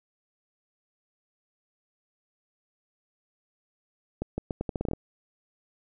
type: accelerating click train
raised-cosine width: 2 ms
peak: -16 dBFS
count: 11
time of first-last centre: 4.22-4.934 s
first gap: 160 ms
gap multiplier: 0.8
effects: none